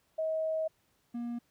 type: tone pair in turn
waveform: sine / triangle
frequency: 636 / 237.7 Hz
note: D#5 / A#3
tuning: +38 / +34 cents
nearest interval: octave + perfect fourth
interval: 1704 cents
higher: first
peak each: -29 / -32 dBFS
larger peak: first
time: 0.18-0.68 / 1.14-1.39 s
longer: first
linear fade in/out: 10 ms
effects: pink hiss -72 dBFS RMS until 1.5 s + high-pass 60 Hz 12 dB/octave